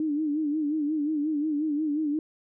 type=tone with vibrato; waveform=sine; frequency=301.6 Hz; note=D4; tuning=46 cents sharp; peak=-24 dBFS; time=0-2.19 s; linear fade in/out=2 ms; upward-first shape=sine; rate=5.6 Hz; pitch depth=84 cents each way; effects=none